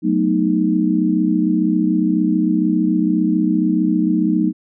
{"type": "chord", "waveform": "sine", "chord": "B dominant seventh", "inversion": "second", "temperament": "equal", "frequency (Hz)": [185, 220, 246.9, 311.1], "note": ["F#3", "A3", "B3", "D#4"], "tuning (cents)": [0, 0, 0, 0], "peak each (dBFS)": [-19, -20, -22, -17], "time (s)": [0.02, 4.53], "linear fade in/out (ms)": 50, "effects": []}